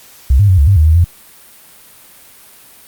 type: tone with pitch steps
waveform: sine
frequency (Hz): 65.5 / 101.8 / 92.9 / 71.1 / 98.5 / 77.6 / 79.2 / 86.2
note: C2 / G#2 / F#2 / C#2 / G2 / D#2 / D#2 / F2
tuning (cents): +2 / -34 / +7 / +45 / +9 / -4 / +31 / -22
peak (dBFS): -5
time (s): 0.3-1.044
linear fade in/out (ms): 5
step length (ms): 93
effects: white hiss -41 dBFS RMS until 2.87 s + Opus 48 kbps